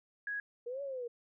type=tone; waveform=sine; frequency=1661.2 Hz; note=G#6; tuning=in tune; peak=-35 dBFS; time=0.27-0.4 s; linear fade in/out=2 ms
type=linear two-way sweep; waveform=sine; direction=up then down; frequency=466.2 to 570 to 466.2 Hz; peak=-37 dBFS; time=0.66-1.08 s; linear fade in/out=10 ms; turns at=0.82 s
effects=none